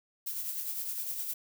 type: noise with tremolo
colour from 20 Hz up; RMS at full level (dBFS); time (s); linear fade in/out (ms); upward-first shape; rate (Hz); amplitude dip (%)
violet; -34; 0.26-1.34; 10; triangle; 9.8; 50
effects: none